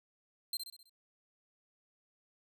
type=tone with echo; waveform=sawtooth; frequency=4148 Hz; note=C8; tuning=16 cents flat; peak=-31 dBFS; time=0.53-0.57 s; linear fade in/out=2 ms; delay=65 ms; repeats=5; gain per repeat=-6 dB; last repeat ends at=0.895 s; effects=none